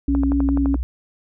sine tone, 61.74 Hz, B1, in tune, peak -20 dBFS, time 0.08-0.83 s, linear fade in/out 0 ms
sine tone with vibrato, 277.2 Hz, C#4, in tune, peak -17 dBFS, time 0.08-0.76 s, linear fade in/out 5 ms, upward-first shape square, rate 4.6 Hz, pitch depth 12 cents each way
click train, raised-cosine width 1 ms, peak -14 dBFS, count 8, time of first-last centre 0.15-0.743 s, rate 11.8 Hz
effects none

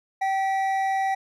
triangle tone pair together, 773.2 / 1946 Hz, G5 / B6, -24 / -26 cents, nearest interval octave + major third, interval 1598 cents, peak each -20 / -30 dBFS, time 0.21-1.15 s, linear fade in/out 10 ms, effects none

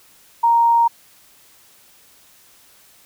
sine tone, 932.3 Hz, A#5, in tune, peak -11 dBFS, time 0.43-0.88 s, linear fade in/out 10 ms, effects white hiss -51 dBFS RMS until 3.05 s

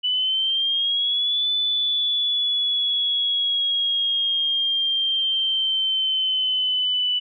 sine linear two-way sweep, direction up then down, 2972 to 3500 to 2972 Hz, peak -19 dBFS, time 0.03-7.2 s, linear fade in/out 20 ms, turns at 1.5 s, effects none

